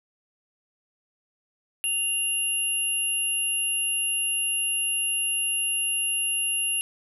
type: tone pair together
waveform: sine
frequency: 2794 / 11176 Hz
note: F7 / F9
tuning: 0 / 0 cents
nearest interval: 2 octaves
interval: 2400 cents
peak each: -26 dBFS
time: 1.84-6.81 s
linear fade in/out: 0 ms
effects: none

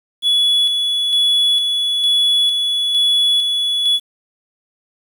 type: tone with tremolo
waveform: triangle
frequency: 3400 Hz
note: G#7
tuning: 40 cents sharp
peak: -10 dBFS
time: 0.22-4 s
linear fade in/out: 50 ms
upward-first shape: square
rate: 1.1 Hz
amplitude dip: 35%
effects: 7-bit

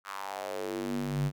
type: tone with high-pass filter sweep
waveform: square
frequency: 48.73 Hz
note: G1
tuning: 10 cents flat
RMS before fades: -34 dBFS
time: 0.04-1.32 s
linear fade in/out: 50 ms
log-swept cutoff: 1300 to 120 Hz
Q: 3.5
effects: none

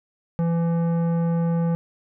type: tone with tanh clipping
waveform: sine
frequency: 168 Hz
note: E3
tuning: 33 cents sharp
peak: -21 dBFS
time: 0.39-1.75 s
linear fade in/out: 0 ms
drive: 13 dB
effects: none

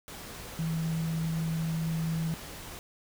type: tone in noise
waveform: sine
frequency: 162.4 Hz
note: E3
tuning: 26 cents flat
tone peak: -28 dBFS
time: 0.59-2.34 s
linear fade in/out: 0 ms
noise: pink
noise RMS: -43 dBFS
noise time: 0.08-2.79 s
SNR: +12 dB
effects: none

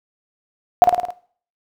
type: tone with echo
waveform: sine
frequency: 714 Hz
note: F5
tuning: 38 cents sharp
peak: -4 dBFS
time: 0.82-0.84 s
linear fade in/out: 0 ms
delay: 53 ms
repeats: 5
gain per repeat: -4 dB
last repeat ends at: 1.105 s
effects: noise-tail reverb RT60 0.5 s tail -18 dB re dry

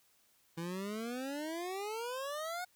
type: exponential sweep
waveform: 25% pulse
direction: up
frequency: 163.5 to 738 Hz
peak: -34 dBFS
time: 0.57-2.65 s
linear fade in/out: 10 ms
effects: white hiss -70 dBFS RMS until 2.75 s

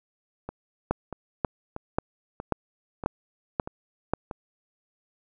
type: two click trains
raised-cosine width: 1 ms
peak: -9 / -20 dBFS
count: 7 / 7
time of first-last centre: 0.91-4.136 / 0.49-4.312 s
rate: 1.86 / 1.57 Hz
effects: none

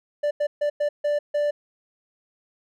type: tone bursts at uneven times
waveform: triangle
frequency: 587.3 Hz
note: D5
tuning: in tune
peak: -18 dBFS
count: 6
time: 0.23-0.31 / 0.4-0.47 / 0.61-0.7 / 0.8-0.89 / 1.04-1.19 / 1.34-1.51 s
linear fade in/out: 10 ms
effects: none

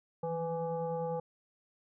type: tone with frequency modulation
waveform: sine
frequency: 499 Hz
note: B4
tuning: 18 cents sharp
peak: -32 dBFS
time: 0.23-1.2 s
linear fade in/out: 5 ms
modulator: 336 Hz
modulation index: 1
effects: none

